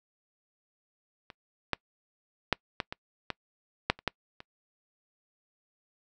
clicks, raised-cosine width 0.3 ms, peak -28 / -10 / -7 / -13 / -20 / -15 / -6 / -30 / -11 / -27 dBFS, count 10, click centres 1.302 / 1.733 / 2.527 / 2.802 / 2.925 / 3.303 / 3.9 / 3.99 / 4.077 / 4.404 s, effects noise-tail reverb RT60 0.1 s tail -26 dB re dry

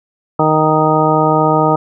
harmonic tone, 155.56 Hz, D#3, in tune, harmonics 1 / 2 / 3 / 4 / 5 / 6 / 8, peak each -17 / -17 / -17 / -17 / -17 / -17 / -17 dBFS, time 0.39-1.76 s, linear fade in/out 5 ms, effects none

